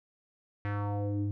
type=tone with low-pass filter sweep; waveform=square; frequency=102.4 Hz; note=G#2; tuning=24 cents flat; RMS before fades=-32 dBFS; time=0.65-1.31 s; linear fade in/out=0 ms; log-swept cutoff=2000 to 220 Hz; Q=2.8; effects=none